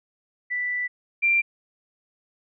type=tone pair in turn; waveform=sine; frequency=1975.5 / 2369 Hz; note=B6 / D7; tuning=0 / +14 cents; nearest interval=minor third; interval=314 cents; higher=second; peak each=-24 / -17 dBFS; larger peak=second; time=0.5-0.88 / 1.22-1.42 s; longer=first; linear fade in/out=20 ms; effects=none